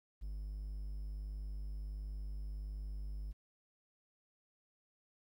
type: tone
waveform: triangle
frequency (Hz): 50.7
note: G#1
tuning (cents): -41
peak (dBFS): -38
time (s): 0.21-3.33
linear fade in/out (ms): 20
effects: 12-bit